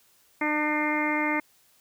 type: harmonic tone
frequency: 301.3 Hz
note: D4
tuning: 44 cents sharp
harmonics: 1 / 2 / 3 / 4 / 5 / 6 / 7 / 8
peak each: -28 / -34 / -31 / -35 / -38 / -35 / -28 / -40 dBFS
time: 0.41-1.4 s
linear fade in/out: 5 ms
effects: white hiss -62 dBFS RMS until 1.8 s